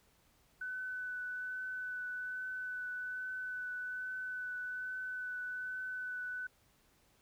sine tone with vibrato, 1500 Hz, F#6, 23 cents sharp, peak -38 dBFS, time 0.61-6.47 s, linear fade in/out 5 ms, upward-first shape triangle, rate 1.2 Hz, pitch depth 15 cents each way, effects pink hiss -70 dBFS RMS until 7.21 s

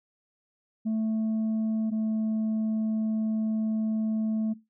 sine tone pair in turn, 220 / 218.9 Hz, A3 / A3, 0 / -9 cents, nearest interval unison, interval 9 cents, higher first, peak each -22 / -22 dBFS, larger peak neither, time 0.85-1.91 / 1.91-4.54 s, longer second, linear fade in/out 20 ms, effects noise-tail reverb RT60 0.2 s tail -18 dB re dry + tanh soft clip ceiling -24 dBFS

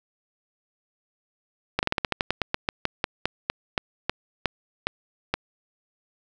slowing click train, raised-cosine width 0.3 ms, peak -6 dBFS, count 21, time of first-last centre 1.79-5.34 s, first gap 39 ms, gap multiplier 1.14, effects none

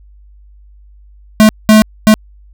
square tone bursts at uneven times, 215.9 Hz, A3, 33 cents flat, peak -3 dBFS, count 3, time 1.4-1.49 / 1.69-1.82 / 2.07-2.14 s, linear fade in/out 0 ms, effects added 50 Hz sine -38 dBFS peak until 2.53 s

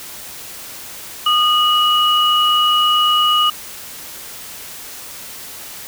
sine tone pair together, 1228 / 2917 Hz, D#6 / F#7, -23 / -25 cents, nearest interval octave + minor third, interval 1498 cents, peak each -14 dBFS, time 1.26-3.5 s, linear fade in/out 5 ms, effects white hiss -33 dBFS RMS until 5.87 s

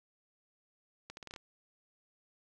accelerating click train, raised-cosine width 0.2 ms, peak -28 dBFS, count 7, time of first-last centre 1.1-1.362 s, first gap 71 ms, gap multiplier 0.8, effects none

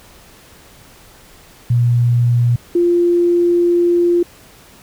sine tone pair in turn, 120.2 / 347.5 Hz, B2 / F4, -46 / -9 cents, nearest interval octave + tritone, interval 1837 cents, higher second, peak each -10 dBFS, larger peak neither, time 1.7-2.56 / 2.75-4.23 s, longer second, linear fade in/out 5 ms, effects pink hiss -44 dBFS RMS until 4.82 s

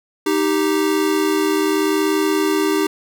square tone pair together, 311 / 391.8 Hz, D#4 / G4, -1 / -1 cents, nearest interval major third, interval 400 cents, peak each -19 dBFS, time 0.26-2.87 s, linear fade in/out 5 ms, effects none

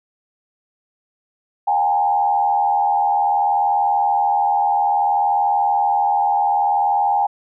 sine tone with frequency modulation, 816 Hz, G#5, 31 cents flat, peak -14 dBFS, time 1.67-7.27 s, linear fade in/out 10 ms, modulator 80.6 Hz, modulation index 0.85, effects none

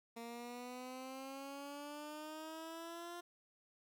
15% pulse exponential sweep, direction up, 230.9 to 350 Hz, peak -40 dBFS, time 0.16-3.21 s, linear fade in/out 10 ms, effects none

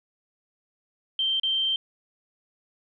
sine tone with dropouts, 3136 Hz, G7, in tune, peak -22 dBFS, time 1.19-1.76 s, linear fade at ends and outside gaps 2 ms, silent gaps 1.398-1.433 s, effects none

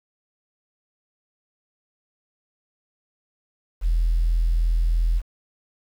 sine tone, 41.53 Hz, E1, 14 cents sharp, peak -16 dBFS, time 3.81-5.22 s, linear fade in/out 50 ms, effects tanh soft clip ceiling -13 dBFS + 8-bit

